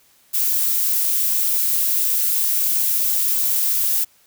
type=noise; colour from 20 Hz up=violet; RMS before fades=-19 dBFS; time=0.33-4.05 s; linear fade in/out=20 ms; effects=white hiss -56 dBFS RMS until 4.26 s